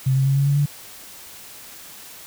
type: tone with pitch steps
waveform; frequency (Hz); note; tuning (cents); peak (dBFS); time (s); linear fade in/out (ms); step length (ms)
sine; 131.8 / 134.26 / 136.76 / 139.31 / 141.91 / 144.56; C3 / C3 / C#3 / C#3 / C#3 / D3; +13 / +45 / -23 / +9 / +41 / -27; -15; 0.06-0.66; 10; 100
effects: white hiss -41 dBFS RMS until 2.26 s